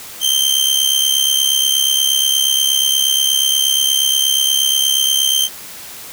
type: tone with amplitude modulation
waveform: sawtooth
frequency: 3136 Hz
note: G7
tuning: in tune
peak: -6 dBFS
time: 0.2-5.49 s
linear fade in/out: 50 ms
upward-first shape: sine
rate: 68.4 Hz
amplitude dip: 70%
effects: white hiss -33 dBFS RMS until 6.12 s